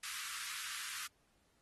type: high-pass noise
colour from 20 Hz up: pink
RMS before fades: -44 dBFS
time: 0.03-1.07 s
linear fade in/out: 5 ms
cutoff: 1200 Hz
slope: 48 dB/octave
effects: pink hiss -75 dBFS RMS until 1.61 s + AAC 32 kbps